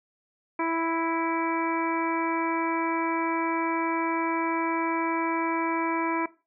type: harmonic tone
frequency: 329.6 Hz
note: E4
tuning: in tune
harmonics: 1 / 2 / 3 / 4 / 5 / 6 / 7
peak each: -28 / -34 / -29 / -37 / -39 / -41 / -35 dBFS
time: 0.59-6.26 s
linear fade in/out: 5 ms
effects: noise-tail reverb RT60 0.3 s tail -18 dB re dry